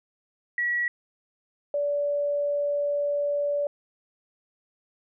sine tone pair in turn, 1927 / 577.6 Hz, B6 / D5, -43 / -29 cents, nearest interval octave + major sixth, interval 2086 cents, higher first, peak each -23 dBFS, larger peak neither, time 0.58-0.88 / 1.74-3.67 s, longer second, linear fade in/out 2 ms, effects none

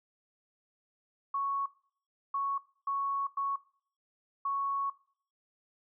sine tone bursts at uneven times, 1108.7 Hz, C#6, in tune, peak -29 dBFS, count 5, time 1.34-1.66 / 2.34-2.58 / 2.87-3.27 / 3.37-3.56 / 4.45-4.9 s, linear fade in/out 5 ms, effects noise-tail reverb RT60 0.5 s tail -20 dB re dry

